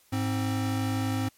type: tone pair together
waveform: square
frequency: 105.1 / 263.5 Hz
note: G#2 / C4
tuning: +21 / +12 cents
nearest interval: octave + major third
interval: 1591 cents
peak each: -29 / -30 dBFS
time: 0.12-1.29 s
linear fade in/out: 10 ms
effects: white hiss -62 dBFS RMS until 1.37 s + MP3 64 kbps